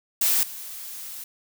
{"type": "noise with level steps", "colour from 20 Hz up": "blue", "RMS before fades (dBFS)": [-21, -37], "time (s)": [0.21, 1.24], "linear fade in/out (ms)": 5, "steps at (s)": 0.43, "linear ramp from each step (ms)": 2, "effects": []}